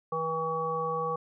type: harmonic tone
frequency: 161.5 Hz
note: E3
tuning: 35 cents flat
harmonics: 1 / 3 / 5 / 7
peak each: -39 / -32 / -37 / -31 dBFS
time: 0.12-1.16 s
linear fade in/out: 5 ms
effects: none